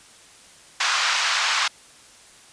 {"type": "band-pass noise", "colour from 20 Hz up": "pink", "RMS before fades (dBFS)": -22, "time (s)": [0.8, 1.68], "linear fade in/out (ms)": 5, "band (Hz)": [1000, 6100], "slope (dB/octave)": 24, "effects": ["white hiss -49 dBFS RMS until 2.52 s", "resampled to 22050 Hz"]}